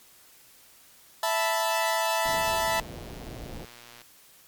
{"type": "chord", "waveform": "sawtooth", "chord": "E suspended fourth", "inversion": "none", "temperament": "equal", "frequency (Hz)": [659.3, 880, 987.8], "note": ["E5", "A5", "B5"], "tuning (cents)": [0, 0, 0], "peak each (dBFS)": [-24, -24, -26], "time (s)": [1.23, 2.8], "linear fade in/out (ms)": 2}
{"type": "low-pass noise", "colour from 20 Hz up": "pink", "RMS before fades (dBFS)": -40, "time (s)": [2.25, 3.65], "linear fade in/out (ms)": 5, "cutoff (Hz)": 780, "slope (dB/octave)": 24}
{"type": "click train", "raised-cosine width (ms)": 0.2, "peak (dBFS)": -30, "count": 210, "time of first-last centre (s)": [2.26, 4.016], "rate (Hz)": 119}
{"effects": ["white hiss -55 dBFS RMS until 4.47 s", "MP3 96 kbps"]}